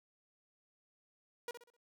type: tone with echo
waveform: sawtooth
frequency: 478.8 Hz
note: A#4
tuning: 46 cents sharp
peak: -35 dBFS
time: 1.48-1.51 s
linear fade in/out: 2 ms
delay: 64 ms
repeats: 4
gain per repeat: -9 dB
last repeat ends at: 1.766 s
effects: none